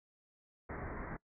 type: low-pass noise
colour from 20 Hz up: pink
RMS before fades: -43 dBFS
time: 0.69-1.17 s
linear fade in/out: 10 ms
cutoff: 2100 Hz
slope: 96 dB/octave
effects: noise-tail reverb RT60 0.1 s tail -23 dB re dry